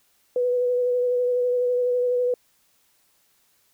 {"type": "tone with vibrato", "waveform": "sine", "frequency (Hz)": 493.9, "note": "B4", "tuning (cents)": 0, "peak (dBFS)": -19, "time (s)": [0.36, 2.34], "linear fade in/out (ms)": 2, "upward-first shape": "sine", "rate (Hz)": 12, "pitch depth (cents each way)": 18, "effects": ["white hiss -64 dBFS RMS until 3.73 s"]}